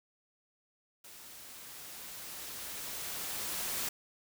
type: noise with level ramp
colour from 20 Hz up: white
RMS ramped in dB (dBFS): -52 to -35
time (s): 1.04-3.89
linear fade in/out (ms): 5
effects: none